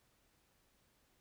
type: silence
effects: pink hiss -74 dBFS RMS until 1.2 s